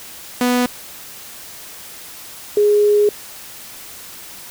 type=tone pair in turn; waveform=sawtooth / sine; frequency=246.9 / 415.2 Hz; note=B3 / G#4; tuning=0 / 0 cents; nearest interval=major sixth; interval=900 cents; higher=second; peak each=-10 dBFS; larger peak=neither; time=0.41-0.66 / 2.57-3.09 s; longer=second; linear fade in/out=2 ms; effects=white hiss -36 dBFS RMS until 4.5 s